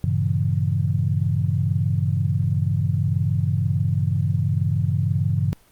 sine chord, G diminished seventh, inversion none, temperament equal, 98 / 116.54 / 138.59 / 164.81 Hz, G2 / Bb2 / Db3 / Fb3, 0 / 0 / 0 / 0 cents, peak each -22 / -26 / -23 / -26 dBFS, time 0.04-5.53 s, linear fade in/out 0 ms, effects pink hiss -56 dBFS RMS until 5.71 s + Opus 24 kbps

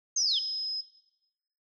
sine linear sweep, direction down, 6520 to 2981 Hz, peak -25 dBFS, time 0.16-0.39 s, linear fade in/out 5 ms
sine tone, 5090 Hz, D#8, 39 cents sharp, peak -30 dBFS, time 0.17-0.81 s, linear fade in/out 5 ms
effects noise-tail reverb RT60 1.0 s tail -17 dB re dry

